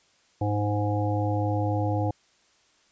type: harmonic tone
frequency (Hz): 103.83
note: G#2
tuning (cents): 0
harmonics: 1 / 3 / 5 / 7 / 8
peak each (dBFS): -25 / -30 / -32 / -33 / -34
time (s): 0.41-2.11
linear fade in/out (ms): 5
effects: white hiss -63 dBFS RMS until 2.91 s + resampled to 16000 Hz